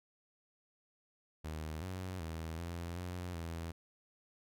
sawtooth tone with pitch steps, 78.2 / 92.7 / 81 / 85.4 / 89.4 / 83.2 Hz, D#2 / F#2 / E2 / F2 / F2 / E2, +9 / +4 / -30 / -38 / +41 / +17 cents, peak -36 dBFS, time 1.44-3.72 s, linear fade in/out 10 ms, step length 380 ms, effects none

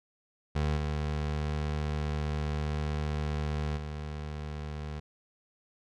25% pulse tone with level steps, 75.2 Hz, D2, 42 cents sharp, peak -23 / -26 / -32 dBFS, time 0.55-5 s, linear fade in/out 10 ms, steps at 0.76 / 3.76 s, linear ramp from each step 20 ms, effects low-pass 5000 Hz 12 dB/octave

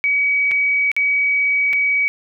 sine tone with dropouts, 2269 Hz, C#7, 40 cents sharp, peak -14 dBFS, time 0.04-2.08 s, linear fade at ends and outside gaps 0 ms, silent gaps 0.512-0.516 / 0.916-0.965 / 1.73-1.733 s, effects none

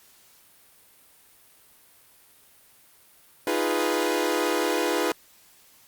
sawtooth chord, F half-diminished seventh, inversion third, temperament equal, 311.1 / 349.2 / 415.3 / 493.9 Hz, Eb4 / F4 / Ab4 / Cb5, 0 / 0 / 0 / 0 cents, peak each -25 / -24 / -25 / -24 dBFS, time 3.47-5.12 s, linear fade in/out 2 ms, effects white hiss -56 dBFS RMS until 5.87 s + Opus 48 kbps

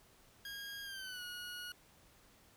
20% pulse tone with pitch glide, 1629 to 1451.3 Hz, G#6 to F#6, -34 to -34 cents, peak -39 dBFS, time 0.45-1.72 s, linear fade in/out 2 ms, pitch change -200 cents, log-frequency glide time 0.83-1.23 s, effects pink hiss -65 dBFS RMS until 2.56 s

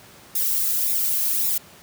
violet noise with flanger, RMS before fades -22 dBFS, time 0.35-1.58 s, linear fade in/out 5 ms, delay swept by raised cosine 0.65 to 2.15 ms, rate 1.8 Hz, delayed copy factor -1, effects pink hiss -47 dBFS RMS until 1.82 s + high-pass 100 Hz 12 dB/octave

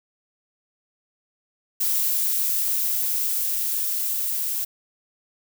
violet noise with level ramp, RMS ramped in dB -22 to -26 dBFS, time 1.8-4.65 s, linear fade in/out 10 ms, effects none

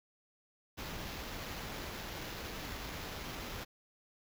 pink noise with sample-and-hold, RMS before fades -43 dBFS, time 0.77-3.65 s, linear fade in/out 20 ms, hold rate 8820 Hz, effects none

